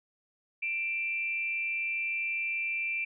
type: tone pair together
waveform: sine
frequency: 2356 / 2655 Hz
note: D7 / E7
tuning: +5 / +12 cents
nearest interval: major second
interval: 207 cents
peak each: -30 / -37 dBFS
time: 0.62-3.05 s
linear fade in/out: 10 ms
effects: none